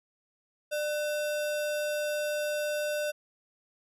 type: tone with sample-and-hold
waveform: sine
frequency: 597 Hz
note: D5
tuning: 28 cents sharp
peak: -28 dBFS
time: 0.71-3.12 s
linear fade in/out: 20 ms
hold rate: 2100 Hz
effects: resampled to 32000 Hz